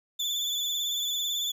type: tone with vibrato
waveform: 35% pulse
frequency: 3490 Hz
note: A7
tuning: 15 cents flat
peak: -26 dBFS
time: 0.19-1.52 s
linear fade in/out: 10 ms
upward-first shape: sine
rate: 18 Hz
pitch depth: 44 cents each way
effects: none